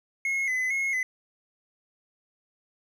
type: tone with vibrato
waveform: triangle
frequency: 2093 Hz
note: C7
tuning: in tune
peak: -23 dBFS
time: 0.25-1.03 s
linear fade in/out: 2 ms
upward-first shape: square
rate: 2.2 Hz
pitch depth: 60 cents each way
effects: none